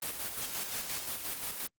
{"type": "noise with tremolo", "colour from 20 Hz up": "white", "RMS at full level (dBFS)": -36, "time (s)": [0.02, 1.67], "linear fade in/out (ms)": 5, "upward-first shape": "square", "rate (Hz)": 5.7, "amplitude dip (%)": 40, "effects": ["Opus 24 kbps"]}